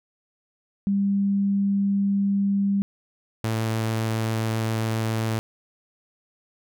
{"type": "tone pair in turn", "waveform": ["sine", "sawtooth"], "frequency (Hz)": [198.8, 111.57], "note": ["G3", "A2"], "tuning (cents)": [25, 25], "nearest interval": "minor seventh", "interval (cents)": 1000, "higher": "first", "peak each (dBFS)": -19, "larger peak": "neither", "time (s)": [[0.87, 2.82], [3.44, 5.39]], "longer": "neither", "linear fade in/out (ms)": 0, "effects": []}